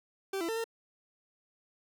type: tone with pitch steps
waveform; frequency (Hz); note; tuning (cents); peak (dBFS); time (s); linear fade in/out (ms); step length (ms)
40% pulse; 388.4 / 334.7 / 449.5 / 456.2; G4 / E4 / A4 / A#4; -16 / +26 / +37 / -37; -31; 0.33-0.642; 5; 78
effects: none